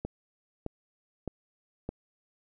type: click train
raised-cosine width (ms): 2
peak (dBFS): -20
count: 4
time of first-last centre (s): 0.05-1.89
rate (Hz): 1.63
effects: none